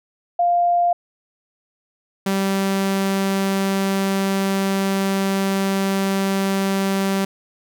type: tone pair in turn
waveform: sine / sawtooth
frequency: 698.5 / 194.54 Hz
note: F5 / G3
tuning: 0 / -13 cents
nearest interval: octave + minor seventh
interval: 2213 cents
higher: first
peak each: -14 dBFS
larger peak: neither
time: 0.39-0.93 / 2.26-7.25 s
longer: second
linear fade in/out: 5 ms
effects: none